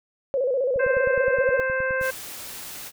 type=tone with vibrato; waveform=sine; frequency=522 Hz; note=C5; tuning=4 cents flat; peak=-20 dBFS; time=0.34-1.6 s; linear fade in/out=0 ms; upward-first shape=square; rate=15 Hz; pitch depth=90 cents each way
type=click train; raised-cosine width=5 ms; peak=-26 dBFS; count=13; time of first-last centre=0.76-2.013 s; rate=9.58 Hz
type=harmonic tone; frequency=523.3 Hz; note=C5; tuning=in tune; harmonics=1 / 2 / 3 / 4 / 5; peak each=-25 / -34 / -25 / -37 / -38 dBFS; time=0.79-2.11 s; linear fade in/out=10 ms
type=noise; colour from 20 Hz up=white; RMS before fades=-37 dBFS; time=2-2.92 s; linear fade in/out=50 ms
effects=none